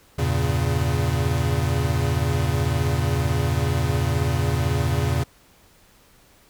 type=chord; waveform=square; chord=E diminished seventh; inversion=none; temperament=equal; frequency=82.41 / 98 / 116.54 / 138.59 Hz; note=E2 / G2 / Bb2 / Db3; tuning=0 / 0 / 0 / 0 cents; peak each=-25 / -30 / -26 / -25 dBFS; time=0.18-5.24 s; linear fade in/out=10 ms; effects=pink hiss -55 dBFS RMS until 6.49 s